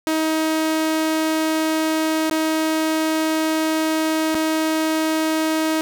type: tone with dropouts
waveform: sawtooth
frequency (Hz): 316.4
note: D#4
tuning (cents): +29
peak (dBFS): -14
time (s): 0.07-5.81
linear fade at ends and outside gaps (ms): 0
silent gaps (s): 2.297-2.311 / 4.345-4.351
effects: none